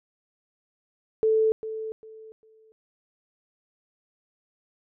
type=tone with echo; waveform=sine; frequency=439.6 Hz; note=A4; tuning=2 cents flat; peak=-18 dBFS; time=1.23-1.52 s; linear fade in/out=0 ms; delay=400 ms; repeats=3; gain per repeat=-12 dB; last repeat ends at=2.72 s; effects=none